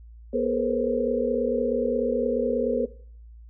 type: tone cluster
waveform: sine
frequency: 242.6 / 420.3 / 464.8 / 494.3 / 531 Hz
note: B3 / G#4 / A#4 / B4 / C5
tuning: -31 / +21 / -5 / +1 / +25 cents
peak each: -28 dBFS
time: 0.33-2.86 s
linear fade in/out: 10 ms
effects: noise-tail reverb RT60 0.5 s tail -18 dB re dry + added 57 Hz sine -43 dBFS peak until 3.49 s